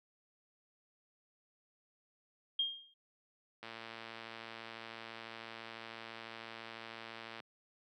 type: tone with exponential decay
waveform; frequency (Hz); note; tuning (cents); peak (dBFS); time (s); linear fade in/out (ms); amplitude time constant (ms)
sine; 3221; G7; +46; -28; 2.59-2.94; 5; 75
type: click train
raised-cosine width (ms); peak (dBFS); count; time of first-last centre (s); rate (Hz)
0.3; -30; 431; 3.63-7.402; 114
effects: high-pass 150 Hz 12 dB/octave